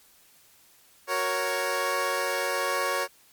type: chord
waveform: 15% pulse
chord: F# major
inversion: none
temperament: equal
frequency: 370 / 466.2 / 554.4 Hz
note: F#4 / A#4 / C#5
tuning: 0 / 0 / 0 cents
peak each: -27 / -25 / -21 dBFS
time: 1.07-3.08 s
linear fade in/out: 50 ms
effects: white hiss -58 dBFS RMS until 3.32 s + MP3 96 kbps